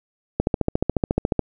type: click train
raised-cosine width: 2 ms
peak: -5 dBFS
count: 15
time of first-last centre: 0.4-1.393 s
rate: 14.1 Hz
effects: none